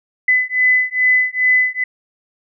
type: beating tone pair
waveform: sine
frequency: 2008 / 2010.4 Hz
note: B6 / B6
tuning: +28 / +30 cents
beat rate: 2.4 Hz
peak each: -15 dBFS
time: 0.28-1.84 s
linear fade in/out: 5 ms
effects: none